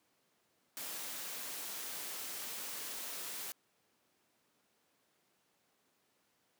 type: noise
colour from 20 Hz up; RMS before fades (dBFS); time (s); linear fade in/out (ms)
white; -43; 0.77-3.52; 0
effects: pink hiss -75 dBFS RMS until 6.59 s + high-pass 200 Hz 12 dB/octave